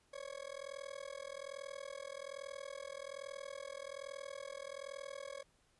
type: tone with amplitude modulation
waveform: 40% pulse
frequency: 553 Hz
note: C#5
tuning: 4 cents flat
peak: -40 dBFS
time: 0.13-5.43 s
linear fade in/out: 10 ms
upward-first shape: sine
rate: 41.2 Hz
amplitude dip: 100%
effects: pink hiss -73 dBFS RMS until 5.79 s + resampled to 24000 Hz